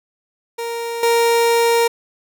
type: tone with level steps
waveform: 30% pulse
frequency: 466.2 Hz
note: A#4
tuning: in tune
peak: -20 / -10 dBFS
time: 0.58-1.88 s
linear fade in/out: 10 ms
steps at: 1.03 s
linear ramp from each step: 2 ms
effects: none